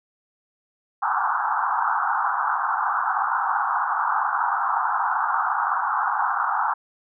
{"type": "band-pass noise", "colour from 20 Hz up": "pink", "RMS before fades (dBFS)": -23, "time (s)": [1.02, 6.74], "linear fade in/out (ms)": 10, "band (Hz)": [770, 1500], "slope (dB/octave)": 96, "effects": []}